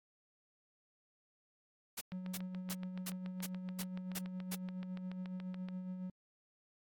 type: noise bursts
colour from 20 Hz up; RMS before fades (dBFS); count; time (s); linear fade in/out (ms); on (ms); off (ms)
white; -41; 8; 1.97-4.554; 10; 43; 320
type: click train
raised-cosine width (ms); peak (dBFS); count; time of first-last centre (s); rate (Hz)
0.3; -34; 26; 2.12-5.686; 7.01
type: tone with tremolo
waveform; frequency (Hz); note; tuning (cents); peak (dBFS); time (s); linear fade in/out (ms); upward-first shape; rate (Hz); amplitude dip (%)
triangle; 184; F#3; -9; -37; 2.12-6.1; 2; sine; 7.2; 40
effects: AAC 64 kbps